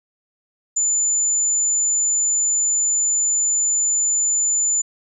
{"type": "tone", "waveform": "sine", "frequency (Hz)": 7040, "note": "A8", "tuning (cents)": 0, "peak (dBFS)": -16, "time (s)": [0.76, 4.82], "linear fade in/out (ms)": 10, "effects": []}